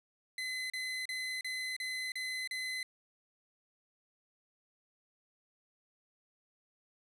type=tone bursts; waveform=30% pulse; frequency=2032 Hz; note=B6; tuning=49 cents sharp; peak=-33 dBFS; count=7; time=0.38-2.83 s; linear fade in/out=2 ms; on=320 ms; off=35 ms; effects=low-pass 12000 Hz 12 dB/octave